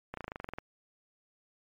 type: slowing click train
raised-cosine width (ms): 0.5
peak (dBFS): -23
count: 12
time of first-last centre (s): 0.14-0.585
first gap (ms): 33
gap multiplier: 1.04
effects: MP3 64 kbps